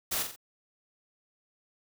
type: noise with echo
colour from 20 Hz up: white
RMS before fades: -31 dBFS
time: 0.11-0.23 s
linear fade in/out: 10 ms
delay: 44 ms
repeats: 3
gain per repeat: -6 dB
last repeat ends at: 0.362 s
effects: none